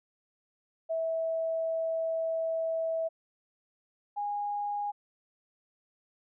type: tone pair in turn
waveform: sine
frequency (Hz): 652 / 821.5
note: E5 / G#5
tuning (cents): -19 / -19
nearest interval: major third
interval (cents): 400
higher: second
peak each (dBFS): -28 / -30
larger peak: first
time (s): 0.89-3.09 / 4.16-4.92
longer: first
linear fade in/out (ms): 20
effects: none